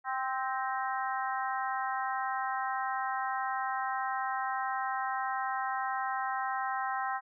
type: harmonic tone with a mistuned harmonic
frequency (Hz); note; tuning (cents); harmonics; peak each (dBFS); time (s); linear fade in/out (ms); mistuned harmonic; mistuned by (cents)
261.6; C4; 0; 3 / 4 / 5 / 6 / 7; -34 / -36 / -38 / -40 / -41; 0.04-7.21; 50; 7; +36
effects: none